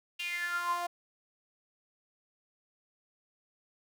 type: tone with high-pass filter sweep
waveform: sawtooth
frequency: 349.2 Hz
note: F4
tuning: in tune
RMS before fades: -34 dBFS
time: 0.19-0.87 s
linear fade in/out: 10 ms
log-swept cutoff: 2800 to 760 Hz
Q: 9.5
effects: none